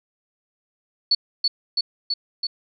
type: tone with echo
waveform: sine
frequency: 4435 Hz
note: C#8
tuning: in tune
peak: -14 dBFS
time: 1.11-1.15 s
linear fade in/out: 5 ms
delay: 330 ms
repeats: 4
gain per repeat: -2 dB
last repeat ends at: 2.47 s
effects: none